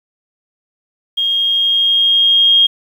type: tone with level ramp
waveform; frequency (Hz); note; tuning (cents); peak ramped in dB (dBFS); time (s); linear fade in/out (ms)
sine; 3244; G#7; -41; -13 to -6; 1.17-2.67; 10
effects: 7-bit